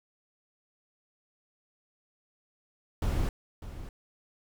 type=noise with echo; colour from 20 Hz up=brown; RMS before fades=-28 dBFS; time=3.02-3.29 s; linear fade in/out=2 ms; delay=600 ms; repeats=1; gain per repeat=-13 dB; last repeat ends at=3.89 s; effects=none